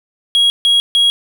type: tone bursts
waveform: triangle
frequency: 3300 Hz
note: G#7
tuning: 12 cents flat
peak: -7 dBFS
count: 3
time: 0.35-1.1 s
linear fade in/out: 0 ms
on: 150 ms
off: 150 ms
effects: none